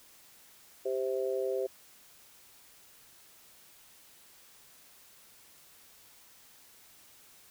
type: harmonic tone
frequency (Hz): 130.81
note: C3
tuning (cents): 0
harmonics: 3 / 4 / 5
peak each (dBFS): -32 / -33 / -40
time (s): 0.85-1.67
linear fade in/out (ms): 10
effects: white hiss -58 dBFS RMS until 7.5 s